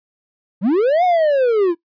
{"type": "linear two-way sweep", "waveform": "triangle", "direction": "up then down", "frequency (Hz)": [164.81, 740, 322.9], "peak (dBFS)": -10, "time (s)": [0.61, 1.75], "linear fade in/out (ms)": 50, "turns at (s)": 1.04, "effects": ["noise-tail reverb RT60 0.1 s tail -19 dB re dry", "resampled to 11025 Hz"]}